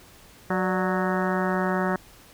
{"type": "harmonic tone with a mistuned harmonic", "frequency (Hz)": 184.6, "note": "F#3", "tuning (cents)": -4, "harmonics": [1, 2, 3, 4, 5, 6, 7, 8, 9, 10], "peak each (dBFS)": [-26, -29, -31, -32, -33, -34, -34, -35, -36, -36], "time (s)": [0.5, 1.96], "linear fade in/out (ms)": 2, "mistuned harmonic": 3, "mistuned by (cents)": 77, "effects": ["pink hiss -51 dBFS RMS until 2.33 s"]}